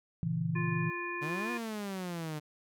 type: chord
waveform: sine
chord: A# diminished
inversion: none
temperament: equal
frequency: 116.54 / 138.59 / 164.81 Hz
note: A#2 / C#3 / E3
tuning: 0 / 0 / 0 cents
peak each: -37 / -37 / -31 dBFS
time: 0.23-0.9 s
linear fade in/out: 0 ms
type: harmonic tone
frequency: 349.2 Hz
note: F4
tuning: in tune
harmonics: 1 / 3 / 5 / 7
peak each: -40 / -40 / -40 / -40 dBFS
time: 0.55-1.58 s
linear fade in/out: 10 ms
type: exponential two-way sweep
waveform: sawtooth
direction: up then down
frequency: 141.4 to 242.6 to 148.9 Hz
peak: -32 dBFS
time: 1.21-2.4 s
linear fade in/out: 20 ms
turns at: 1.51 s
effects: none